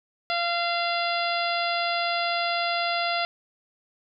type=harmonic tone; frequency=689 Hz; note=F5; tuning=24 cents flat; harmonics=1 / 2 / 3 / 4 / 5 / 6 / 7; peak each=-27 / -30 / -32 / -33 / -34 / -35 / -35 dBFS; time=0.3-3.25 s; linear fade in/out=0 ms; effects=none